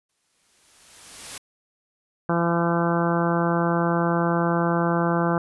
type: noise with exponential growth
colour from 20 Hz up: white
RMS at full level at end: -34 dBFS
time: 0.09-1.38 s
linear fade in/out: 5 ms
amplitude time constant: 280 ms
type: harmonic tone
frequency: 170 Hz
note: F3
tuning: 46 cents flat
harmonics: 1 / 2 / 3 / 4 / 5 / 6 / 7 / 8 / 9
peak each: -23 / -26 / -28 / -29 / -30 / -31 / -31 / -32 / -33 dBFS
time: 2.29-5.38 s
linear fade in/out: 2 ms
effects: resampled to 24000 Hz